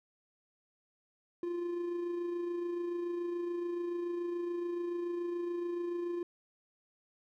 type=tone with amplitude modulation; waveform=triangle; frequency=347.7 Hz; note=F4; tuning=8 cents flat; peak=-30 dBFS; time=1.43-6.23 s; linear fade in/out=2 ms; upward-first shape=sine; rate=27 Hz; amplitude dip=35%; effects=none